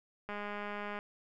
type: click train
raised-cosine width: 0.5 ms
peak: -26 dBFS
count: 145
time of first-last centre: 0.29-0.989 s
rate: 206 Hz
effects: none